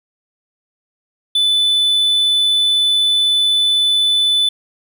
triangle tone, 3498 Hz, A7, 11 cents flat, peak -10 dBFS, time 1.35-4.49 s, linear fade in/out 5 ms, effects none

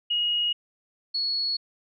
sine tone pair in turn, 2884 / 4366 Hz, F#7 / C#8, -45 / -27 cents, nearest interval perfect fifth, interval 718 cents, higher second, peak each -22 / -24 dBFS, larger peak first, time 0.1-0.53 / 1.14-1.57 s, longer neither, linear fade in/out 10 ms, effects none

